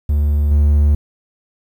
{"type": "tone with level steps", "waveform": "triangle", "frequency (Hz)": 73.42, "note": "D2", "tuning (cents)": 0, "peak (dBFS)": [-10, -7], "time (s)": [0.09, 0.95], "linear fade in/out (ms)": 5, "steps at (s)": 0.51, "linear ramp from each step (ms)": 2, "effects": ["8-bit"]}